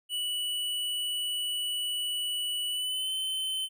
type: tone with pitch glide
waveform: square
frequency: 2953 to 3066 Hz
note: F#7 to G7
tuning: -4 to -39 cents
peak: -30 dBFS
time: 0.09-3.69 s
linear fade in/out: 50 ms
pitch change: +65 cents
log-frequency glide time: 2.69-3.12 s
effects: none